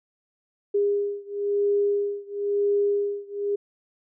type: beating tone pair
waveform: sine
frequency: 405.9 / 406.89 Hz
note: G#4 / G#4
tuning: -40 / -35 cents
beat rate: 0.99 Hz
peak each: -24 / -25 dBFS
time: 0.74-3.56 s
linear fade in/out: 10 ms
effects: none